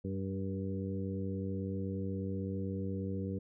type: harmonic tone with a mistuned harmonic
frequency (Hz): 96.3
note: G2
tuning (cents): -30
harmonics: 1 / 2 / 3 / 4 / 5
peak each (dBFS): -38 / -38 / -43 / -45 / -44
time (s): 0.04-3.39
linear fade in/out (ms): 10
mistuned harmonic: 4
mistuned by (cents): +22
effects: none